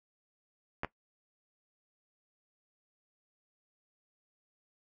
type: clicks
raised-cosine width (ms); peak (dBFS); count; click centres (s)
0.5; -19; 2; 0.834 / 0.847
effects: noise-tail reverb RT60 0.1 s tail -17 dB re dry